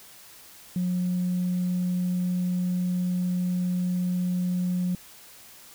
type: tone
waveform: sine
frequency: 180 Hz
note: F#3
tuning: 47 cents flat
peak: -22 dBFS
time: 0.76-4.95 s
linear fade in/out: 2 ms
effects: tanh soft clip ceiling -20 dBFS + white hiss -49 dBFS RMS until 5.74 s